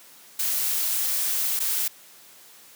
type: noise with dropouts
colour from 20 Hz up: blue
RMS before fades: -25 dBFS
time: 0.39-1.88 s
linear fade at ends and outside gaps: 5 ms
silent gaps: 1.593-1.601 s
effects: white hiss -50 dBFS RMS until 2.75 s + high-pass 150 Hz 12 dB/octave